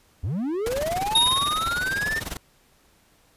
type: linear sweep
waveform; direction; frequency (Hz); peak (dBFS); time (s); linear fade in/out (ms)
triangle; up; 69.5 to 1824; -22; 0.23-2.2; 10
type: noise with tremolo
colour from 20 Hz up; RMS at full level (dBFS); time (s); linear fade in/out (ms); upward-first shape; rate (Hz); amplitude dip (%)
pink; -30; 0.66-2.37; 2; sine; 20; 85
type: tone with exponential decay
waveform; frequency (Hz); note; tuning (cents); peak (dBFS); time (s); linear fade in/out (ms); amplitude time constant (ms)
square; 3729; A#7; 0; -15; 1.15-2.26; 5; 240
effects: pink hiss -60 dBFS RMS until 3.36 s + resampled to 32000 Hz